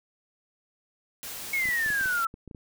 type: noise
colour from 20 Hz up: white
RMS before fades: -38 dBFS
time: 1.23-2.25 s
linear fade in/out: 0 ms
type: exponential sweep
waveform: sine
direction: down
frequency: 2217 to 1318 Hz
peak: -24 dBFS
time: 1.53-2.27 s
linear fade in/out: 5 ms
type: clicks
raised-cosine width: 3 ms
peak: -30 dBFS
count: 10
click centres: 1.656 / 1.689 / 1.862 / 1.904 / 2.011 / 2.058 / 2.341 / 2.477 / 2.512 / 2.548 s
effects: none